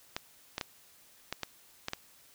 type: clicks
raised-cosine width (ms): 0.2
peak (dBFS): -16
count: 7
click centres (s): 0.165 / 0.581 / 0.612 / 1.326 / 1.433 / 1.884 / 1.934
effects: white hiss -60 dBFS RMS until 2.34 s